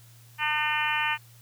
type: harmonic tone with a mistuned harmonic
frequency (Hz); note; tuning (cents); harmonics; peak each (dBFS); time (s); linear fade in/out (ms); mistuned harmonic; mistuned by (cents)
302.2; D4; +50; 3 / 4 / 5 / 6 / 7 / 8 / 9 / 10; -30 / -34 / -34 / -30 / -36 / -31 / -34 / -34; 0.38-1.18; 50; 10; -16
effects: added 117 Hz sine -51 dBFS peak until 1.41 s + white hiss -57 dBFS RMS until 1.41 s